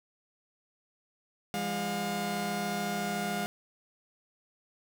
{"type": "tone cluster", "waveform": "sawtooth", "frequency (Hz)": [169.6, 203.4, 712], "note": ["E3", "G#3", "F5"], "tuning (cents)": [50, -36, 33], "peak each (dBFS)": [-36, -30, -30], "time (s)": [1.54, 3.46], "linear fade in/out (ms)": 0, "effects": []}